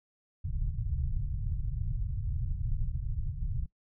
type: low-pass noise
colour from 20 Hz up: pink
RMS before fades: -32 dBFS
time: 0.44-3.66 s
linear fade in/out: 5 ms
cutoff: 140 Hz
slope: 48 dB/octave
effects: noise-tail reverb RT60 0.1 s tail -20 dB re dry